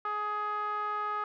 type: tone with low-pass filter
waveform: 5% pulse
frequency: 418.9 Hz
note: G#4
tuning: 15 cents sharp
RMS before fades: -33 dBFS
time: 0.05-1.24 s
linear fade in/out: 2 ms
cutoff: 1200 Hz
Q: 5.3
effects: none